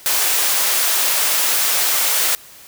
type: high-pass noise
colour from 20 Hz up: white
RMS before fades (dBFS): -17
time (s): 0.06-2.35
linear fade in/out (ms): 0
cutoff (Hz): 520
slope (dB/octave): 12
effects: white hiss -42 dBFS RMS until 2.67 s